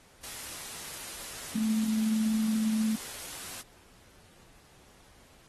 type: tone in noise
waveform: sine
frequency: 218.9 Hz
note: A3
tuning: 9 cents flat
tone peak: -25 dBFS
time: 1.55-2.96 s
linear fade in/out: 10 ms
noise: white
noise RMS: -41 dBFS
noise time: 0.23-3.62 s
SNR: +13 dB
effects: pink hiss -59 dBFS RMS until 5.48 s + AAC 32 kbps